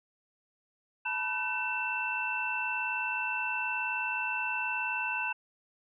sine tone cluster, 869 / 968 / 1517 / 2674 Hz, A5 / B5 / F#6 / E7, -22 / -35 / +43 / +24 cents, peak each -39 / -38 / -36 / -32 dBFS, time 1.05-5.33 s, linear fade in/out 10 ms, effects none

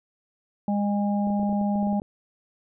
harmonic tone, 203.8 Hz, G#3, 32 cents flat, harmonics 1 / 3 / 4, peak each -22 / -33 / -31 dBFS, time 0.68-2 s, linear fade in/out 2 ms
clicks, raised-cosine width 2 ms, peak -27 dBFS, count 12, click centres 1.272 / 1.303 / 1.396 / 1.431 / 1.494 / 1.528 / 1.613 / 1.757 / 1.829 / 1.871 / 1.929 / 2.019 s
effects none

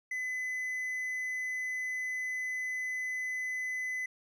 triangle tone, 2015 Hz, B6, 34 cents sharp, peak -31 dBFS, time 0.11-4.06 s, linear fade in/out 5 ms, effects none

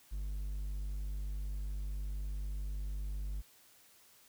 triangle tone, 50 Hz, G1, 35 cents sharp, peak -34 dBFS, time 0.11-3.42 s, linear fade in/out 20 ms, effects white hiss -63 dBFS RMS until 4.28 s

